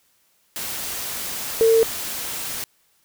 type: tone in noise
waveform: sine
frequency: 451.6 Hz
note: A4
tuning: 45 cents sharp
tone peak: -12 dBFS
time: 1.61-1.83 s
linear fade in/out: 0 ms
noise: white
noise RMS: -29 dBFS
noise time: 0.56-2.64 s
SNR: +14 dB
effects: white hiss -63 dBFS RMS until 3.04 s